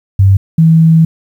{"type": "tone pair in turn", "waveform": "sine", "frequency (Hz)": [97.2, 162.25], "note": ["G2", "E3"], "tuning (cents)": [-14, -27], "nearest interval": "major sixth", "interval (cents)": 887, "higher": "second", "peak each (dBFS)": -3, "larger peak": "neither", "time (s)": [[0.19, 0.37], [0.58, 1.05]], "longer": "second", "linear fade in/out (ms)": 5, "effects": ["7-bit"]}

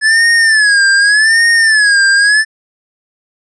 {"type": "tone with vibrato", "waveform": "square", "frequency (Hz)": 1717, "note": "A6", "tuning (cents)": -43, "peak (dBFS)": -7, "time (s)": [0.01, 2.45], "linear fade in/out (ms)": 50, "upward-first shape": "sine", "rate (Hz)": 0.85, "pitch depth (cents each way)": 130, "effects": ["resampled to 22050 Hz"]}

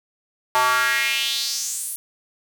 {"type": "tone with high-pass filter sweep", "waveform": "square", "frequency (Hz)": 126.5, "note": "B2", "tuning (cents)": 42, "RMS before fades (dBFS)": -22, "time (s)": [0.55, 1.96], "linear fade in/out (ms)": 0, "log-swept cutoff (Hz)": [900, 11000], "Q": 3.4, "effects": []}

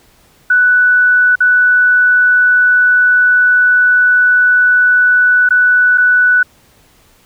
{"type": "tone with dropouts", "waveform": "sine", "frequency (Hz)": 1485, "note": "F#6", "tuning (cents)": 6, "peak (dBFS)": -6, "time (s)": [0.5, 6.43], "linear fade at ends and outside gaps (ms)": 5, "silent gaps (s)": [[1.356, 1.404], [5.49, 5.506], [5.976, 5.98]], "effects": ["pink hiss -49 dBFS RMS until 7.25 s"]}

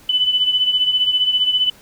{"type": "beating tone pair", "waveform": "sine", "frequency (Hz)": [2997, 3012], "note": ["F#7", "F#7"], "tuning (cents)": [22, 30], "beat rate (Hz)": 15, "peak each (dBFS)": [-15, -21], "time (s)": [0.09, 1.7], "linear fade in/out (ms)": 5, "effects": ["pink hiss -47 dBFS RMS until 1.81 s"]}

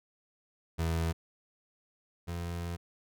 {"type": "tone pair in turn", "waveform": "30% pulse", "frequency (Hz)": [82.41, 85.87], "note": ["E2", "F2"], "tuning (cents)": [0, -29], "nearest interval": "minor second", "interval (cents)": 71, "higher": "second", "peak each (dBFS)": [-26, -32], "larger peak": "first", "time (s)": [[0.78, 1.13], [2.27, 2.77]], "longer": "second", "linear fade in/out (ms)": 20, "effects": []}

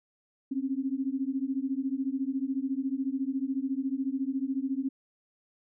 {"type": "beating tone pair", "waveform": "sine", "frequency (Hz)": [261.6, 275.6], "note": ["C4", "C#4"], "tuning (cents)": [0, -10], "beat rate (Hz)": 14, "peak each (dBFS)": -31, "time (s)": [0.51, 4.89], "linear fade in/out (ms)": 10, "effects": []}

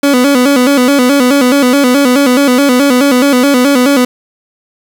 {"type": "tone with vibrato", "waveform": "30% pulse", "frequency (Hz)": 265.3, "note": "C4", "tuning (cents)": 24, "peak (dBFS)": -3, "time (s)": [0.03, 4.05], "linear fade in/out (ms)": 5, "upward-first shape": "square", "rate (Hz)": 4.7, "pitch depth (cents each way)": 110, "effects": ["7-bit"]}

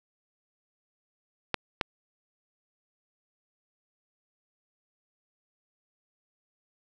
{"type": "clicks", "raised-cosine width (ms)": 0.3, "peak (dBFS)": -9, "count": 2, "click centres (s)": [1.543, 1.812], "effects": []}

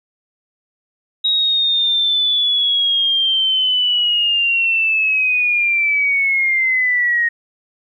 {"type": "linear sweep", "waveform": "sine", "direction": "down", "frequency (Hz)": [3812, 1864.7], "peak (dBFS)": -13, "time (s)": [1.24, 7.29], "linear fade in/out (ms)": 10, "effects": ["9-bit"]}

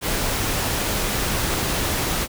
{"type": "noise", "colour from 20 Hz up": "pink", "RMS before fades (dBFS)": -23, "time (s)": [0.01, 2.28], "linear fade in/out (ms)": 50, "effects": []}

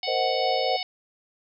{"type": "harmonic tone", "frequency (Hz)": 740, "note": "F#5", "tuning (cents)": 0, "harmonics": [1, 3, 4, 5, 6, 7], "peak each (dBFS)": [-35, -35, -35, -35, -35, -35], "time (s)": [0.03, 0.83], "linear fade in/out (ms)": 2}
{"type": "chord", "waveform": "sine", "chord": "C half-diminished seventh", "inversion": "third", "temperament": "equal with one note detuned", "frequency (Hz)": [466.2, 523.3, 622.3, 743.8], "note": ["Bb4", "C5", "Eb5", "Gb5"], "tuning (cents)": [0, 0, 0, 9], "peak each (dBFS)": [-32, -27, -30, -26], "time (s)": [0.07, 0.77], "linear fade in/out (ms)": 10}
{"effects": []}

